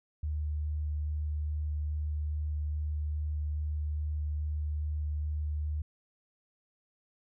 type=tone with vibrato; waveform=sine; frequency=75.3 Hz; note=D2; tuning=44 cents sharp; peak=-30 dBFS; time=0.23-5.82 s; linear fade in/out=5 ms; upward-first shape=square; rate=2.4 Hz; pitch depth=8 cents each way; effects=none